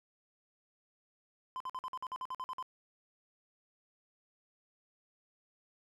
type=tone bursts; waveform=triangle; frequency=1026 Hz; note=C6; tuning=34 cents flat; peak=-35 dBFS; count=12; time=1.56-2.626 s; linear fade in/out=0 ms; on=43 ms; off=50 ms; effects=none